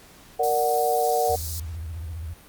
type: chord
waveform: sine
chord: Bb augmented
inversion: none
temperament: equal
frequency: 466.2 / 587.3 / 740 Hz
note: Bb4 / D5 / F#5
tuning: 0 / 0 / 0 cents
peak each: -24 / -27 / -22 dBFS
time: 0.39-1.36 s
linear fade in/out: 10 ms
type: high-pass noise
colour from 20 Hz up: white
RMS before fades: -34 dBFS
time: 0.43-1.6 s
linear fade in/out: 5 ms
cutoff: 4000 Hz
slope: 48 dB/octave
type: tone with vibrato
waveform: sine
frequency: 81.3 Hz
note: E2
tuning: 23 cents flat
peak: -30 dBFS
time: 1.29-2.34 s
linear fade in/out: 10 ms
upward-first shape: sine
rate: 15 Hz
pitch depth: 160 cents each way
effects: pink hiss -50 dBFS RMS until 2.48 s + Opus 48 kbps